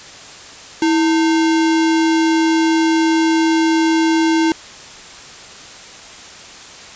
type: tone with sample-and-hold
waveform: sine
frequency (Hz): 324.3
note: E4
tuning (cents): -28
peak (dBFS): -11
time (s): 0.82-4.52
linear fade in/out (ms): 2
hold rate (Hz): 1225
effects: white hiss -36 dBFS RMS until 6.95 s + resampled to 16000 Hz